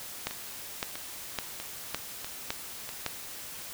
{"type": "two click trains", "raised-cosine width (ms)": 0.2, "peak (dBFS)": [-20, -12], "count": [5, 6], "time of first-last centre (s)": [[0.31, 2.891], [0.27, 3.063]], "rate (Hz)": [1.55, 1.79], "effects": ["white hiss -42 dBFS RMS until 3.73 s"]}